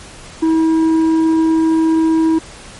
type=tone with tanh clipping; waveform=triangle; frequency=322.2 Hz; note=E4; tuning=39 cents flat; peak=-11 dBFS; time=0.42-2.39 s; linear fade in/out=10 ms; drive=10 dB; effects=pink hiss -36 dBFS RMS until 2.79 s + MP3 48 kbps